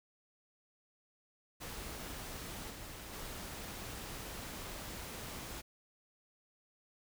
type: noise with level steps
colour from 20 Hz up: pink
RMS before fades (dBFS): -45 / -48 / -45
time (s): 1.6-5.62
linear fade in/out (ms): 20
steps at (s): 2.69 / 3.12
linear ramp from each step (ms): 20
effects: none